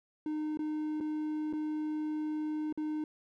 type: tone with dropouts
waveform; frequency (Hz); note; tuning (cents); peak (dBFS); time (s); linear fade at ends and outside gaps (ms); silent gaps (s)
triangle; 306.3; D#4; -27; -30; 0.26-3.04; 2; 0.573-0.591 / 1.003-1.008 / 1.528-1.534 / 2.726-2.775
effects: none